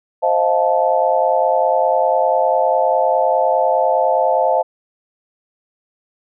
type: chord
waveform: sine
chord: F dominant seventh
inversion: second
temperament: just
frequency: 523.8 / 628.6 / 698.5 / 873.1 Hz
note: C5 / Eb5 / F5 / A5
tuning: +2 / +18 / 0 / -14 cents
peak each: -18 dBFS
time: 0.22-4.63 s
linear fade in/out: 20 ms
effects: none